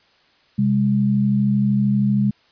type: tone pair together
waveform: sine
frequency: 131.3 / 204.2 Hz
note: C3 / G#3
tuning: +6 / -29 cents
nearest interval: minor sixth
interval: 765 cents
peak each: -20 / -16 dBFS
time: 0.58-2.31 s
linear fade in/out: 10 ms
effects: white hiss -57 dBFS RMS until 2.51 s + resampled to 11025 Hz